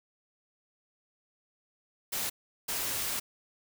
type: noise bursts at uneven times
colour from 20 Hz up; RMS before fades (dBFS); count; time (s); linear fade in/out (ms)
white; -33; 2; 2.12-2.3 / 2.68-3.2; 10
effects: none